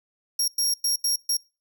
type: tone bursts at uneven times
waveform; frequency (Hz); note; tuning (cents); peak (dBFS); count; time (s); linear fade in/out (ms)
25% pulse; 5588; F8; 0; -16; 5; 0.39-0.48 / 0.58-0.74 / 0.84-0.96 / 1.04-1.16 / 1.29-1.37; 5
effects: noise-tail reverb RT60 0.3 s tail -25 dB re dry